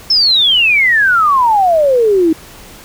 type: exponential sweep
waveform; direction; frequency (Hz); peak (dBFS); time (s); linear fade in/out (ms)
sine; down; 5370 to 311.1; -7; 0.1-2.33; 5
effects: pink hiss -36 dBFS RMS until 2.84 s